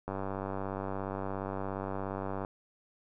click train, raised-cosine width 1 ms, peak -22 dBFS, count 231, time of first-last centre 0.08-2.449 s, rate 97.1 Hz, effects none

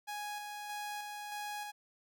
sawtooth tone with tremolo, 830.6 Hz, G#5, in tune, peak -35 dBFS, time 0.07-1.72 s, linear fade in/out 20 ms, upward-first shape square, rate 1.6 Hz, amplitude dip 30%, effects none

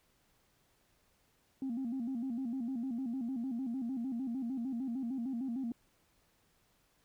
sine tone with vibrato, 249.1 Hz, B3, 15 cents sharp, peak -33 dBFS, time 1.62-5.72 s, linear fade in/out 2 ms, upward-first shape square, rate 6.6 Hz, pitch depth 120 cents each way, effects tanh soft clip ceiling -31 dBFS + pink hiss -72 dBFS RMS until 7.04 s

